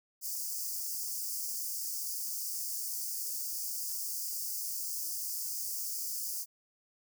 white high-pass noise, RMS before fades -37 dBFS, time 0.21-6.46 s, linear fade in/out 50 ms, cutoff 4700 Hz, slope 96 dB/octave, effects none

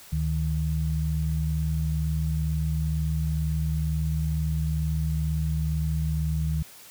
sine tone pair together, 73.41 / 155.56 Hz, D2 / D#3, 0 / 0 cents, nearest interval octave + minor second, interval 1300 cents, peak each -26 / -26 dBFS, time 0.12-6.63 s, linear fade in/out 10 ms, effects white hiss -48 dBFS RMS until 6.9 s

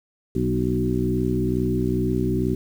harmonic tone with a mistuned harmonic, 62.3 Hz, B1, 16 cents sharp, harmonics 1 / 2 / 3 / 4 / 5 / 6, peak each -29 / -26 / -27 / -27 / -27 / -26 dBFS, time 0.35-2.55 s, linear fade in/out 5 ms, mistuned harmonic 4, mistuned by -23 cents, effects 8-bit

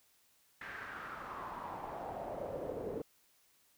brown noise with band-pass filter sweep, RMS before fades -43 dBFS, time 0.61-3.02 s, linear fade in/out 5 ms, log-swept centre 1800 to 420 Hz, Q 3.7, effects white hiss -70 dBFS RMS until 3.77 s

